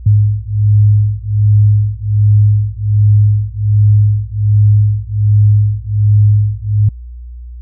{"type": "beating tone pair", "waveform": "sine", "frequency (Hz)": [103.83, 105.13], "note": ["G#2", "G#2"], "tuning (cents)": [0, 22], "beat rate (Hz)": 1.3, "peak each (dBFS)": -10, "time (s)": [0.06, 6.89], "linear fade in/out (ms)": 5, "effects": ["added 60 Hz sine -26 dBFS peak until 7.61 s"]}